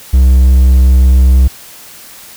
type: tone with hard clipping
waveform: triangle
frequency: 64.7 Hz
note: C2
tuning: 19 cents flat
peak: -4 dBFS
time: 0.13-1.48 s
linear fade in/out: 10 ms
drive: 6 dB
effects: white hiss -34 dBFS RMS until 2.36 s